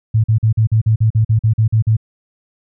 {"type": "tone bursts", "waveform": "sine", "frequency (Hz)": 110.4, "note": "A2", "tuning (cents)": 6, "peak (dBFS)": -9, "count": 13, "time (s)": [0.14, 1.968], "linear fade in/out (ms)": 10, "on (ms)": 100, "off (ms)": 44, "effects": []}